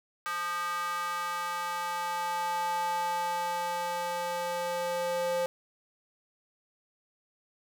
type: tone with high-pass filter sweep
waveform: square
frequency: 174.61 Hz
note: F3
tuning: in tune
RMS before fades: -32 dBFS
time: 0.26-5.46 s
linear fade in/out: 0 ms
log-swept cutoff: 1300 to 570 Hz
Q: 4.3
effects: none